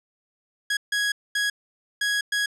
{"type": "tone bursts at uneven times", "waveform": "sawtooth", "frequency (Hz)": 1661.2, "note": "G#6", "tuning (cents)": 0, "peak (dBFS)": -18, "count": 5, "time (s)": [[0.7, 0.77], [0.92, 1.12], [1.35, 1.5], [2.01, 2.21], [2.32, 2.46]], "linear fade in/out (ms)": 5, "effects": ["low-pass 9000 Hz 12 dB/octave"]}